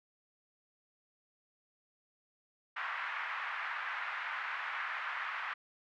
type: band-pass noise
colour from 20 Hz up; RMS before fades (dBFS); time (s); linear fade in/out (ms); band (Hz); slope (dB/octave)
white; -39; 2.76-5.54; 10; 1000 to 2000; 24
effects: none